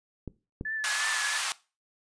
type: clicks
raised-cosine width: 3 ms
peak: -23 / -21 dBFS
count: 2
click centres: 0.277 / 0.611 s
type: tone with vibrato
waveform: sine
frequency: 1729 Hz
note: A6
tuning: 31 cents flat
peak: -30 dBFS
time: 0.65-1.38 s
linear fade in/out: 5 ms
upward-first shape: triangle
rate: 2.9 Hz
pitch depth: 50 cents each way
type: high-pass noise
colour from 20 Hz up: pink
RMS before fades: -30 dBFS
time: 0.84-1.52 s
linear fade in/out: 0 ms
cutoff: 1000 Hz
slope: 24 dB/octave
effects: noise-tail reverb RT60 0.3 s tail -19 dB re dry + resampled to 22050 Hz